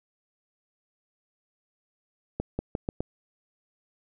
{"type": "accelerating click train", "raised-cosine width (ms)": 2, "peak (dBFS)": -15, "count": 5, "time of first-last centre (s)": [2.4, 3.005], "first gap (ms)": 190, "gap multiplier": 0.85, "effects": []}